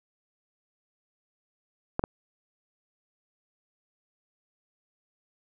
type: clicks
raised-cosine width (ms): 1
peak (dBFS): -12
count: 2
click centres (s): 1.994 / 2.039
effects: none